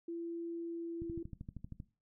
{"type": "tone with pitch glide", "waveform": "sine", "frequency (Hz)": [337.4, 335.1], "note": ["E4", "E4"], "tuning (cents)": [40, 29], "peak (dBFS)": -38, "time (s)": [0.08, 1.23], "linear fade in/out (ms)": 5, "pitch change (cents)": -11, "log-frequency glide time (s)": [0.49, 1.11]}
{"type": "click train", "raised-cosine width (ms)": 5, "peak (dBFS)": -32, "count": 11, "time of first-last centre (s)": [1.02, 1.801], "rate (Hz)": 12.8}
{"effects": ["noise-tail reverb RT60 0.3 s tail -17 dB re dry"]}